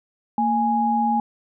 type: tone pair together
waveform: sine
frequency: 229.1 / 830.6 Hz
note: A#3 / G#5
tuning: -30 / 0 cents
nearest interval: octave + minor seventh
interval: 2230 cents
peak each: -22 / -19 dBFS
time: 0.38-1.2 s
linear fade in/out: 2 ms
effects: none